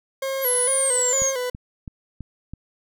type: tone with vibrato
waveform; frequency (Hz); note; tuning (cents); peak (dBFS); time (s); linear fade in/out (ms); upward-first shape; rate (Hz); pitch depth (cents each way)
40% pulse; 517; C5; -21; -23; 0.22-1.5; 5; square; 2.2; 67
type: exponential sweep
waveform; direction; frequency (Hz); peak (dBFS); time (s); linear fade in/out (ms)
sine; down; 11880 to 6230; -19; 0.41-1.33; 50
type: click train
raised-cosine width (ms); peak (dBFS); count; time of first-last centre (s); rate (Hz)
5; -22; 5; 1.22-2.536; 3.04
effects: none